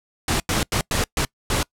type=noise bursts at uneven times; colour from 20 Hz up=pink; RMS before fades=-21 dBFS; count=6; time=0.28-0.4 / 0.49-0.63 / 0.72-0.81 / 0.91-1.04 / 1.17-1.25 / 1.5-1.63 s; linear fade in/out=2 ms; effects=noise-tail reverb RT60 0.1 s tail -25 dB re dry + low-pass 11000 Hz 12 dB/octave